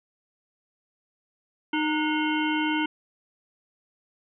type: harmonic tone with a mistuned harmonic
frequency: 307.8 Hz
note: D#4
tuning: 19 cents flat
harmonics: 1 / 3 / 5 / 7 / 9 / 10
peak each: -25 / -30 / -32 / -33 / -35 / -35 dBFS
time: 1.73-2.86 s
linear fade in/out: 5 ms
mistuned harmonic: 5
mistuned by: -89 cents
effects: none